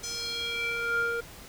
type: tone with band-pass filter sweep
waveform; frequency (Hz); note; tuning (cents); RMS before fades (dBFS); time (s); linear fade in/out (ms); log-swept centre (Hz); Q
square; 467.9; A#4; +6; -31; 0.03-1.21; 10; 6200 to 980; 3.6
effects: pink hiss -47 dBFS RMS until 1.48 s